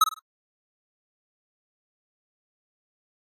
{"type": "tone with echo", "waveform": "square", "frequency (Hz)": 1281, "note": "E6", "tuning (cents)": -50, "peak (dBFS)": -14, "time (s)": [0.01, 0.04], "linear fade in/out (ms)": 5, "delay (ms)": 51, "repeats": 3, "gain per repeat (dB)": -10, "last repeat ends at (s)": 0.193, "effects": ["AAC 48 kbps"]}